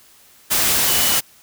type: tone in noise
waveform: sine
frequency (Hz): 2960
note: F#7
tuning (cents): 0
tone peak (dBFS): -25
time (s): 0.87-1.19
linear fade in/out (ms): 20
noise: white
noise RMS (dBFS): -17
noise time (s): 0.5-1.21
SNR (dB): -11
effects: white hiss -50 dBFS RMS until 1.42 s